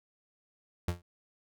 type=tone with exponential decay; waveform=35% pulse; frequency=87.31 Hz; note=F2; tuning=in tune; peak=-25 dBFS; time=0.88-1.02 s; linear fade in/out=5 ms; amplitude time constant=30 ms; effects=none